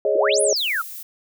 sine chord, Ab suspended fourth, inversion none, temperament just, 415.3 / 553.7 / 623 Hz, Ab4 / Db5 / Eb5, 0 / -2 / +2 cents, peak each -21 dBFS, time 0.05-0.53 s, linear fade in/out 2 ms
sine exponential two-way sweep, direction up then down, 311.1 to 10750 to 1245 Hz, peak -20 dBFS, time 0.15-0.82 s, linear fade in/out 10 ms, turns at 0.41 s
violet noise, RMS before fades -35 dBFS, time 0.56-1.03 s, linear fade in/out 5 ms
effects none

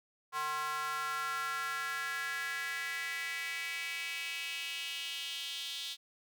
square tone with high-pass filter sweep, 151.9 Hz, D#3, 41 cents flat, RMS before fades -38 dBFS, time 0.32-5.97 s, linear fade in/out 50 ms, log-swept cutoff 1100 to 3500 Hz, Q 4.1, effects none

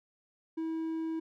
triangle tone, 323.3 Hz, E4, 34 cents flat, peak -30 dBFS, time 0.57-1.2 s, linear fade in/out 10 ms, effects none

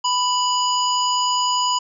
harmonic tone with a mistuned harmonic, 985 Hz, B5, 5 cents flat, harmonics 1 / 3 / 5 / 7, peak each -19 / -24 / -26 / -27 dBFS, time 0.04-1.79 s, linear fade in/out 10 ms, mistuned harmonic 1, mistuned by +16 cents, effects none

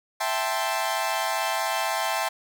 sawtooth chord, A minor seventh, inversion second, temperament equal, 659.3 / 784 / 880 / 1046.5 Hz, E5 / G5 / A5 / C6, 0 / 0 / 0 / 0 cents, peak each -26 / -26 / -26 / -27 dBFS, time 0.2-2.29 s, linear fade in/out 10 ms, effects none

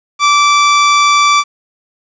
sawtooth tone, 1164 Hz, D6, 16 cents flat, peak -3 dBFS, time 0.19-1.44 s, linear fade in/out 50 ms, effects resampled to 16000 Hz + 7-bit

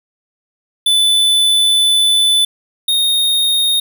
square tone pair in turn, 3498 / 3706 Hz, A7 / A#7, -11 / -11 cents, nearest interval minor second, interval 100 cents, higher second, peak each -10 / -12 dBFS, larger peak first, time 0.86-2.45 / 2.88-3.8 s, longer first, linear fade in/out 5 ms, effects none

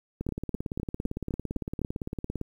two click trains, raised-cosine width 3 ms, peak -17 / -19 dBFS, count 7 / 40, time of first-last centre 0.29-1.817 / 0.21-2.413 s, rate 3.93 / 17.7 Hz, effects 9-bit

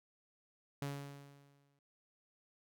sawtooth tone with exponential decay, 141.1 Hz, C#3, 31 cents sharp, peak -33 dBFS, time 0.82-1.79 s, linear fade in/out 2 ms, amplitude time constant 210 ms, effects none

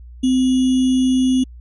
sine tone with sample-and-hold, 257.7 Hz, C4, 26 cents flat, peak -12 dBFS, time 0.23-1.44 s, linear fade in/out 10 ms, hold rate 3150 Hz, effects added 60 Hz sine -35 dBFS peak until 1.6 s + MP3 48 kbps

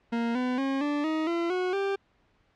40% pulse tone with pitch steps, 233.1 / 251.3 / 270.9 / 292 / 314.8 / 339.3 / 365.8 / 394.3 Hz, A#3 / B3 / C#4 / D4 / D#4 / F4 / F#4 / G4, 0 / +30 / -40 / -10 / +20 / -50 / -20 / +10 cents, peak -25 dBFS, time 0.12-1.96 s, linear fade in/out 10 ms, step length 230 ms, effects pink hiss -67 dBFS RMS until 2.55 s + low-pass 3000 Hz 12 dB/octave

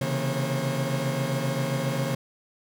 40% pulse tone cluster, 131 / 138.5 / 164.2 / 232.7 / 540 Hz, C3 / C#3 / E3 / A#3 / C#5, +2 / -1 / -6 / -3 / -45 cents, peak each -32 / -28 / -32 / -33 / -31 dBFS, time 0.01-2.15 s, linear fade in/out 5 ms, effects none

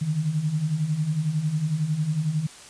sine beating tone pair, 146.3 / 157.3 Hz, D3 / D#3, -6 / +19 cents, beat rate 11 Hz, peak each -29 / -23 dBFS, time 0.01-2.47 s, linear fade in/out 10 ms, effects white hiss -45 dBFS RMS until 2.69 s + resampled to 22050 Hz

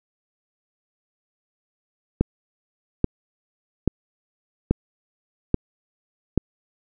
click train, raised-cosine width 3 ms, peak -4 dBFS, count 6, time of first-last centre 2.21-6.377 s, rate 1.2 Hz, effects none

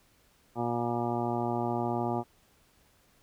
harmonic tone, 119.1 Hz, A#2, 38 cents sharp, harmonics 1 / 2 / 3 / 4 / 5 / 6 / 7 / 8 / 10, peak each -36 / -34 / -34 / -43 / -40 / -35 / -36 / -40 / -43 dBFS, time 0.55-2.24 s, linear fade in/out 50 ms, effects pink hiss -65 dBFS RMS until 3.22 s

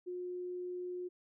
sine tone, 359.4 Hz, F4, 50 cents sharp, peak -38 dBFS, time 0.06-1.09 s, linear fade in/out 20 ms, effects none

